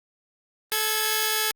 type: tone pair together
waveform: 5% pulse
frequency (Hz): 434.4 / 1661.2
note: A4 / G#6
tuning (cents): -22 / 0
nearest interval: octave + major seventh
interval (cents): 2322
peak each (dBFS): -14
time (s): 0.72-1.51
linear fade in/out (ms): 0
effects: Opus 32 kbps